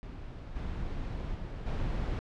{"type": "noise with level steps", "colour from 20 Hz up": "brown", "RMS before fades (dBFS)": [-42, -36, -39, -32], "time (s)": [0.03, 2.19], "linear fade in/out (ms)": 0, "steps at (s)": [0.55, 1.34, 1.66], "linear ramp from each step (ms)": 10, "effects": ["low-pass 4000 Hz 12 dB/octave"]}